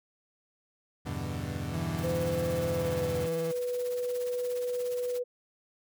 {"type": "chord", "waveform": "30% pulse", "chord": "E minor seventh", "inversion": "none", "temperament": "equal", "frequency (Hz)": [82.41, 98, 123.47, 146.83], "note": ["E2", "G2", "B2", "D3"], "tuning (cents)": [0, 0, 0, 0], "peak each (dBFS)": -36, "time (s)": [1.05, 3.28], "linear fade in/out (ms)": 20}
{"type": "tone with vibrato", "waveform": "35% pulse", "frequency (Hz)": 165.1, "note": "E3", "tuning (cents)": 3, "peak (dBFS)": -33, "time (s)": [1.73, 3.52], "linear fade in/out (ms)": 10, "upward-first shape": "triangle", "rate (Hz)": 19, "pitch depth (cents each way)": 41}
{"type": "noise with tremolo", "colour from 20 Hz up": "white", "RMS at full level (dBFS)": -45, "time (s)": [1.97, 5.2], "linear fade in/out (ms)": 20, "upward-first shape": "sine", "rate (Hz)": 17, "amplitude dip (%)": 70}
{"type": "tone with pitch glide", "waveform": "sine", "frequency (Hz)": [510, 492.3], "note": ["C5", "B4"], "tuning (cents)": [-44, -6], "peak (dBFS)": -29, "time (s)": [2.03, 5.24], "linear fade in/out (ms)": 20, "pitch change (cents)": -62, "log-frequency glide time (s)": [2.67, 3.29]}
{"effects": []}